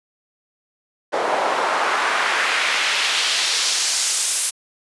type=noise with band-pass filter sweep; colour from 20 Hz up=pink; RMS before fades=-20 dBFS; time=1.12-4.51 s; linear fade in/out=20 ms; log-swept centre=610 to 9700 Hz; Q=1.2; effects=high-pass 400 Hz 12 dB/octave + resampled to 24000 Hz